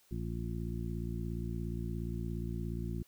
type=harmonic tone with a mistuned harmonic; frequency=57.1 Hz; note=A#1; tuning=35 cents flat; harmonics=1 / 2 / 3 / 4 / 5 / 6; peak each=-39 / -40 / -41 / -44 / -52 / -46 dBFS; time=0.11-3.03 s; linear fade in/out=5 ms; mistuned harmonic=6; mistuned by=+21 cents; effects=white hiss -67 dBFS RMS until 3.07 s